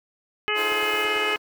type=harmonic tone; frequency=422.2 Hz; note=G#4; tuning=29 cents sharp; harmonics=1 / 2 / 3 / 4 / 5 / 6 / 7; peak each=-29 / -34 / -29 / -31 / -28 / -29 / -29 dBFS; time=0.48-1.36 s; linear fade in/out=0 ms
type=chord; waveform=15% pulse; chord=F dominant seventh; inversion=third; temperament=equal; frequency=311.1 / 349.2 / 440 / 523.3 Hz; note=Eb4 / F4 / A4 / C5; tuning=0 / 0 / 0 / 0 cents; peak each=-30 dBFS; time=0.54-1.38 s; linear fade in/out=50 ms
type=noise; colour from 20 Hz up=blue; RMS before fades=-42 dBFS; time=0.57-1.05 s; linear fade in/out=10 ms
type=click train; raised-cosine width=2 ms; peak=-33 dBFS; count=5; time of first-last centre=0.72-1.162 s; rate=9.04 Hz
effects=none